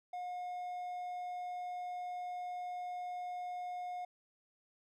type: tone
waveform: triangle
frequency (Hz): 719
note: F#5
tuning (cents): -50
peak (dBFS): -37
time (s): 0.13-4.05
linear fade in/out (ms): 5
effects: none